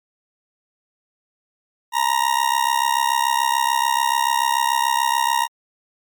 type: tone with amplitude modulation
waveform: 40% pulse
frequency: 938 Hz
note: A#5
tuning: 11 cents sharp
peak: -12 dBFS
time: 1.92-5.48 s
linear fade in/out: 50 ms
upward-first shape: sine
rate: 66.9 Hz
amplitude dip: 90%
effects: MP3 96 kbps